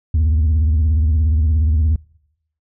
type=tone with vibrato; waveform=sine; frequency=77.78 Hz; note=D#2; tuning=in tune; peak=-9 dBFS; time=0.14-1.96 s; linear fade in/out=5 ms; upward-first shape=triangle; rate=17 Hz; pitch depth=170 cents each way; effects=noise-tail reverb RT60 0.8 s tail -26 dB re dry + tanh soft clip ceiling -11 dBFS